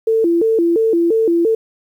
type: tone with vibrato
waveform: sine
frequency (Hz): 389.4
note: G4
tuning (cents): -12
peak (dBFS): -11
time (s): 0.07-1.55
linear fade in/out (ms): 5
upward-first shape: square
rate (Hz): 2.9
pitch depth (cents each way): 240
effects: 8-bit